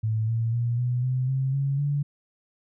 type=tone with pitch steps; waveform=sine; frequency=110 / 114.27 / 118.72 / 123.33 / 128.12 / 133.1 / 138.27 / 143.64 Hz; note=A2 / A#2 / A#2 / B2 / C3 / C3 / C#3 / D3; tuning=0 / -34 / +32 / -2 / -36 / +30 / -4 / -38 cents; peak=-22 dBFS; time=0.03-2.03 s; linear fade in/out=10 ms; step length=250 ms; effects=none